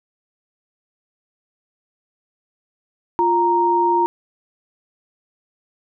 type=tone pair together; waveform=sine; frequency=349.1 / 932 Hz; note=F4 / A#5; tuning=-1 / -1 cents; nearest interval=octave + perfect fourth; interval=1700 cents; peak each=-19 / -15 dBFS; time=3.19-4.06 s; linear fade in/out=0 ms; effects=none